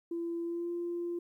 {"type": "tone with pitch glide", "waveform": "sine", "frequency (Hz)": [338.4, 345.7], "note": ["E4", "F4"], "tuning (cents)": [45, -18], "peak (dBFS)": -32, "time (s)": [0.11, 1.19], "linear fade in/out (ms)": 5, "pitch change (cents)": 37, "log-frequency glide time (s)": [0.43, 0.71], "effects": ["tanh soft clip ceiling -28 dBFS", "12-bit"]}